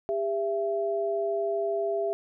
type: tone pair together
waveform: sine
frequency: 400.9 / 668 Hz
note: G4 / E5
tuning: +39 / +23 cents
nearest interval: major sixth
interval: 884 cents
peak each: -28 dBFS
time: 0.09-2.13 s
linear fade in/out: 0 ms
effects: none